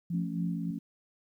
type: tone with tremolo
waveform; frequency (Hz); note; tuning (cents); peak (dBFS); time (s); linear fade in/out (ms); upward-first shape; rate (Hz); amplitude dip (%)
sine; 172.1; F3; -25; -30; 0.1-0.71; 5; sine; 4.5; 30
type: chord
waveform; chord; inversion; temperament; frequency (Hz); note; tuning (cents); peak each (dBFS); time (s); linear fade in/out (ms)
sine; F augmented; none; equal with one note detuned; 175.63 / 220 / 277.2; F3 / A3 / C#4; +10 / 0 / 0; -38; 0.13-0.79; 10
effects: 11-bit